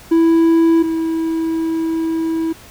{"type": "tone pair in turn", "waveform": "triangle", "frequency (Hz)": [329.8, 325.4], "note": ["E4", "E4"], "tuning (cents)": [1, -22], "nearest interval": "unison", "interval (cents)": 23, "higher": "first", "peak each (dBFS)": [-7, -14], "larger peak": "first", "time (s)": [[0.11, 0.83], [0.83, 2.53]], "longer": "second", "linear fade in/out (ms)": 10, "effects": ["pink hiss -41 dBFS RMS until 2.7 s"]}